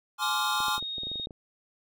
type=chord; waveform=square; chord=D half-diminished seventh; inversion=second; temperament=equal with one note detuned; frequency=845.6 / 1046.5 / 1174.7 / 1396.9 Hz; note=Ab5 / C6 / D6 / F6; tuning=+31 / 0 / 0 / 0 cents; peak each=-33 dBFS; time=0.18-0.8 s; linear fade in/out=50 ms
type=tone; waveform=sine; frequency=3729 Hz; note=A#7; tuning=in tune; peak=-32 dBFS; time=0.22-1.26 s; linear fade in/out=2 ms
type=clicks; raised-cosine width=2 ms; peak=-30 dBFS; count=12; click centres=0.604 / 0.683 / 0.78 / 0.826 / 0.982 / 1.034 / 1.07 / 1.116 / 1.157 / 1.198 / 1.271 / 1.308 s
effects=none